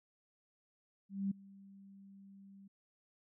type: tone with ADSR envelope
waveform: sine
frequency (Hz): 196.3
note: G3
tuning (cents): +3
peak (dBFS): -31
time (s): 1.09-2.68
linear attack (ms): 220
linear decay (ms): 7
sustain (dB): -23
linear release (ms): 9
effects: none